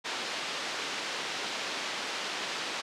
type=band-pass noise; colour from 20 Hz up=white; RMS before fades=-35 dBFS; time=0.04-2.82 s; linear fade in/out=20 ms; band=270 to 4300 Hz; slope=12 dB/octave; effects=low-pass 7000 Hz 12 dB/octave